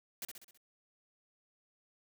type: noise with echo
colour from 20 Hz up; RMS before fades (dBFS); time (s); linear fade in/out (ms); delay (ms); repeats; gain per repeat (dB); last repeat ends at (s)
white; -41; 0.22-0.25; 2; 65; 5; -5; 0.575
effects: none